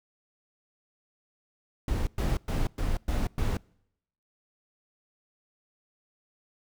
brown noise bursts, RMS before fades -27 dBFS, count 6, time 1.88-3.57 s, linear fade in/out 2 ms, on 190 ms, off 110 ms, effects noise-tail reverb RT60 0.8 s tail -26 dB re dry

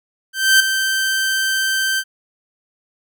sawtooth tone with ADSR envelope, 1556 Hz, G6, 13 cents flat, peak -4 dBFS, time 0.33-2.04 s, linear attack 270 ms, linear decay 5 ms, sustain -9 dB, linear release 57 ms, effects none

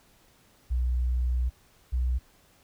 sine tone pair in turn, 61.74 / 62.35 Hz, B1 / B1, 0 / +17 cents, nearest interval unison, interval 17 cents, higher second, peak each -22 dBFS, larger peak neither, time 0.7-1.5 / 1.92-2.19 s, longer first, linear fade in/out 20 ms, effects tanh soft clip ceiling -20 dBFS + pink hiss -61 dBFS RMS until 2.63 s

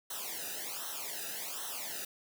white noise with flanger, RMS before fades -40 dBFS, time 0.1-2.05 s, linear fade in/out 5 ms, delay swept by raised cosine 0.42 to 0.93 ms, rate 1.3 Hz, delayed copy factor -1, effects none

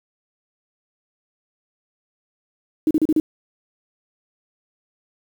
sine tone bursts, 311.1 Hz, D#4, in tune, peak -13 dBFS, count 5, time 2.87-3.2 s, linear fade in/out 2 ms, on 38 ms, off 35 ms, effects 7-bit

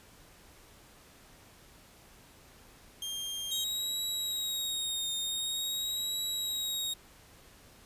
sawtooth tone, 3200 Hz, G7, 35 cents sharp, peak -32 dBFS, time 3.02-3.64 s, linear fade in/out 2 ms
sawtooth tone with vibrato, 3776 Hz, A#7, 22 cents sharp, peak -29 dBFS, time 3.51-6.94 s, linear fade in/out 10 ms, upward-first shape triangle, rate 0.46 Hz, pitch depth 48 cents each way
effects pink hiss -57 dBFS RMS until 7.85 s + resampled to 32000 Hz

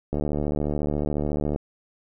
click train, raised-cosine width 2 ms, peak -13 dBFS, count 107, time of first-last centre 0.13-1.56 s, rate 74.1 Hz, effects none

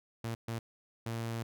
sawtooth tone bursts at uneven times, 114.9 Hz, A#2, 25 cents flat, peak -31 dBFS, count 3, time 0.24-0.35 / 0.48-0.59 / 1.06-1.43 s, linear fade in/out 5 ms, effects none

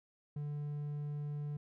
triangle tone, 146.83 Hz, D3, in tune, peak -35 dBFS, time 0.36-1.57 s, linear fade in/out 5 ms, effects none

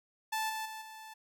sawtooth tone with level steps, 877 Hz, A5, 6 cents flat, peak -28 / -32 / -38 / -43 dBFS, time 0.32-1.14 s, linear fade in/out 10 ms, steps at 0.49 / 0.65 / 0.81 s, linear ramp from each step 10 ms, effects none

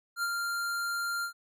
square tone with ADSR envelope, 1392 Hz, F6, 6 cents flat, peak -28 dBFS, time 0.16-1.33 s, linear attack 68 ms, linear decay 44 ms, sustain -3 dB, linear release 95 ms, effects none

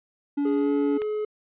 triangle tone, 286.2 Hz, D4, 45 cents flat, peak -20 dBFS, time 0.37-0.98 s, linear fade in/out 10 ms
triangle tone with pitch glide, 415.5 to 425 Hz, G#4 to G#4, +1 to +40 cents, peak -23 dBFS, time 0.45-1.25 s, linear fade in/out 5 ms, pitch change +39 cents, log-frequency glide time 0.57-0.71 s
click, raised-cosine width 0.3 ms, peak -21 dBFS, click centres 1.019 s
effects resampled to 8000 Hz

